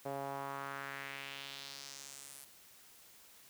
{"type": "tone with band-pass filter sweep", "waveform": "sawtooth", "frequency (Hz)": 138.4, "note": "C#3", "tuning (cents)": -2, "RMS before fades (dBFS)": -45, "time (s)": [0.05, 2.45], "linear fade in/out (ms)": 10, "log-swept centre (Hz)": [610, 11000], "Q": 2.1, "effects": ["white hiss -60 dBFS RMS until 3.49 s"]}